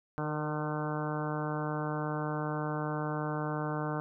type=harmonic tone with a mistuned harmonic; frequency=151.4 Hz; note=D#3; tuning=47 cents flat; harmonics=1 / 2 / 3 / 4 / 5 / 6 / 7 / 8 / 9 / 10; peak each=-35 / -38 / -40 / -41 / -42 / -43 / -43 / -44 / -45 / -45 dBFS; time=0.18-4 s; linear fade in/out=0 ms; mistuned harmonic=3; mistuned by=+20 cents; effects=none